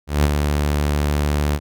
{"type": "tone with ADSR envelope", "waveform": "sawtooth", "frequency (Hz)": 73.42, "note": "D2", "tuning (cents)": 0, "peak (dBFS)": -8, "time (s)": [0.07, 1.6], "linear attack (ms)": 170, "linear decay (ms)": 39, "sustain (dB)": -5, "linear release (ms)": 55, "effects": []}